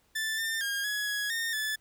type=tone with pitch steps; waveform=sawtooth; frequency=1762 / 1798 / 1621 / 1682 / 1672 / 1831 / 1736 Hz; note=A6 / A6 / G#6 / G#6 / G#6 / A#6 / A6; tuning=+2 / +37 / -42 / +22 / +11 / -32 / -24 cents; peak=-26 dBFS; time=0.15-1.76 s; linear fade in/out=10 ms; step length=230 ms; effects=pink hiss -68 dBFS RMS until 1.8 s